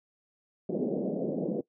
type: band-pass noise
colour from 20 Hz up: pink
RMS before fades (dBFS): -31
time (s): 0.69-1.61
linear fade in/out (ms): 5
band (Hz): 170 to 590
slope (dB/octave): 48
effects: noise-tail reverb RT60 0.1 s tail -19 dB re dry